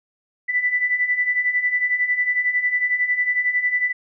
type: beating tone pair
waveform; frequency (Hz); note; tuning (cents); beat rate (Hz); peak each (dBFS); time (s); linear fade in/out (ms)
sine; 1975.5 / 1986.5; B6 / B6; 0 / +10; 11; -24 / -19; 0.48-3.93; 20
effects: none